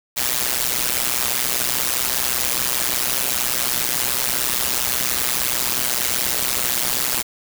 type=noise with amplitude modulation; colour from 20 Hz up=white; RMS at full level=-17 dBFS; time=0.16-7.23 s; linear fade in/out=20 ms; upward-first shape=sine; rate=125 Hz; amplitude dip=100%; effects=none